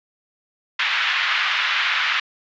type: band-pass noise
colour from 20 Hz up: pink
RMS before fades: -21 dBFS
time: 0.79-2.2 s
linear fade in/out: 5 ms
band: 1300 to 3400 Hz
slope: 24 dB/octave
effects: resampled to 16000 Hz